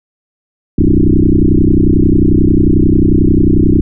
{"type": "tone with frequency modulation", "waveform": "sine", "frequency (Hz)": 146.83, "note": "D3", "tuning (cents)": 0, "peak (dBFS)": -5, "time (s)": [0.78, 3.81], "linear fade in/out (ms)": 5, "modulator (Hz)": 31.2, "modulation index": 6.4, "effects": []}